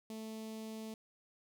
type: tone with notch filter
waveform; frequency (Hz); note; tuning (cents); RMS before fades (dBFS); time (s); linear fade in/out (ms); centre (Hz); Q
sawtooth; 220; A3; 0; -45; 0.1-0.94; 2; 1500; 0.79
effects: none